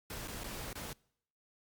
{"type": "noise with dropouts", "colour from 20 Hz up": "pink", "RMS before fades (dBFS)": -43, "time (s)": [0.1, 0.93], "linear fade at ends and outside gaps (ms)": 2, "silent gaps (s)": [[0.276, 0.28], [0.436, 0.441], [0.73, 0.754]], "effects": ["noise-tail reverb RT60 0.7 s tail -25 dB re dry", "Opus 48 kbps"]}